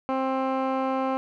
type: tone with low-pass filter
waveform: 15% pulse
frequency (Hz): 264.1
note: C4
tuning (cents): +16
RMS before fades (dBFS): -26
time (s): 0.09-1.17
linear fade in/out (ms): 0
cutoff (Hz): 1500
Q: 1.1
effects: none